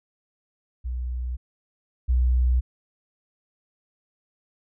sine tone pair in turn, 61.74 / 62.13 Hz, B1 / B1, 0 / +11 cents, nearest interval unison, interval 11 cents, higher second, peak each -26 / -17 dBFS, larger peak second, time 0.84-1.37 / 2.08-2.61 s, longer neither, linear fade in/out 20 ms, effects none

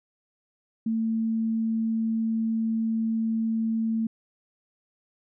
sine tone, 224.2 Hz, A3, 33 cents sharp, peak -23 dBFS, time 0.86-4.07 s, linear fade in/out 5 ms, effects none

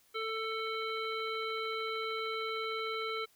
harmonic tone, 443.4 Hz, A4, 13 cents sharp, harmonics 1 / 3 / 5 / 7 / 9, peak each -38 / -38 / -41 / -45 / -45 dBFS, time 0.14-3.26 s, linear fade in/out 20 ms, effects white hiss -67 dBFS RMS until 3.35 s

